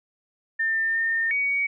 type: tone with pitch steps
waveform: sine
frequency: 1799 / 1818 / 2249 Hz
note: A6 / A#6 / C#7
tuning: +38 / -44 / +24 cents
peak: -21 dBFS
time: 0.59-1.67 s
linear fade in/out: 10 ms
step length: 360 ms
effects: none